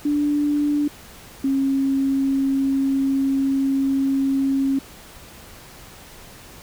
sine tone pair in turn, 292.9 / 271.4 Hz, D4 / C#4, -5 / -36 cents, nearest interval minor second, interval 131 cents, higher first, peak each -17 dBFS, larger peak neither, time 0.05-0.88 / 1.44-4.79 s, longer second, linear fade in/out 5 ms, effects pink hiss -43 dBFS RMS until 6.62 s

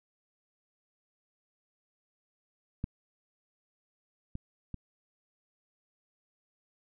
clicks, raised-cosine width 5 ms, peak -20 / -25 / -26 dBFS, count 3, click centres 2.841 / 4.354 / 4.743 s, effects none

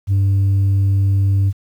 sine tone, 98 Hz, G2, in tune, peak -9 dBFS, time 0.07-1.53 s, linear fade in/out 50 ms, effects tanh soft clip ceiling -11 dBFS + 8-bit

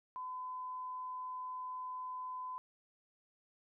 sine tone, 1013 Hz, B5, 44 cents sharp, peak -40 dBFS, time 0.16-2.58 s, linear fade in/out 0 ms, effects none

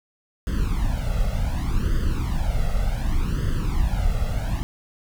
brown noise with flanger, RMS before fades -22 dBFS, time 0.47-4.63 s, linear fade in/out 0 ms, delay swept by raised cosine 0.62 to 1.52 ms, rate 0.67 Hz, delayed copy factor +0.95, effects none

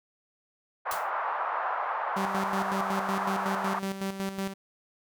white band-pass noise, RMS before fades -31 dBFS, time 0.85-3.8 s, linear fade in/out 20 ms, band 730 to 1200 Hz, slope 24 dB/octave
white noise with exponential decay, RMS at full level -33 dBFS, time 0.91-1.11 s, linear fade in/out 2 ms, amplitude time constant 43 ms
sawtooth tone with tremolo, 194.2 Hz, G3, 16 cents flat, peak -25 dBFS, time 2.16-4.54 s, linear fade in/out 10 ms, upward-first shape square, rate 5.4 Hz, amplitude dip 60%
effects none

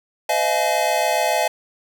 square tone cluster, 510 / 620 / 687 / 850 Hz, C5 / D#5 / F5 / G#5, -44 / -6 / -29 / +40 cents, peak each -28 / -23 / -23 / -23 dBFS, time 0.29-1.48 s, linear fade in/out 5 ms, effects none

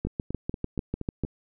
two click trains, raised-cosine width 3 ms, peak -19 / -15 dBFS, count 6 / 9, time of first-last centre 0.07-1.249 / 0.05-1.237 s, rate 4.24 / 6.74 Hz, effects none

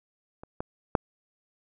clicks, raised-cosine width 1 ms, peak -28 / -18 / -6 dBFS, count 3, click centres 0.435 / 0.605 / 0.952 s, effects none

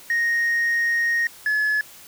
sine tone pair in turn, 1864.7 / 1709.5 Hz, A#6 / G#6, 0 / +50 cents, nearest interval major second, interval 150 cents, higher first, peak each -16 / -16 dBFS, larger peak neither, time 0.1-1.27 / 1.46-1.81 s, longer first, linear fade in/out 2 ms, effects tanh soft clip ceiling -17 dBFS + white hiss -45 dBFS RMS until 2.07 s

